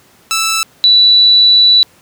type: tone pair in turn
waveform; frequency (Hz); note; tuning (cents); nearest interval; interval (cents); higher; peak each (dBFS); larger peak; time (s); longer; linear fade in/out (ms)
10% pulse / sine; 1319 / 3953; E6 / B7; +1 / +1; octave + perfect fifth; 1900; second; -4; neither; 0.31-0.63 / 0.84-1.83; second; 0
effects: pink hiss -47 dBFS RMS until 2.01 s + high-pass 100 Hz 12 dB/octave